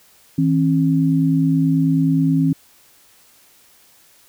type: tone pair together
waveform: sine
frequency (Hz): 160.64 / 270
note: E3 / C#4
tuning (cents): -44 / -45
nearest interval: major sixth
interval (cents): 899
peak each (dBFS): -16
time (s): 0.38-2.53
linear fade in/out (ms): 5
effects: white hiss -52 dBFS RMS until 4.28 s